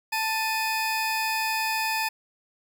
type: tone pair together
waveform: 30% pulse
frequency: 883.9 / 2500 Hz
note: A5 / D#7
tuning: +8 / +8 cents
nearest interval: octave + tritone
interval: 1800 cents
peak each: -24 / -26 dBFS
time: 0.12-2.09 s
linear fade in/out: 10 ms
effects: none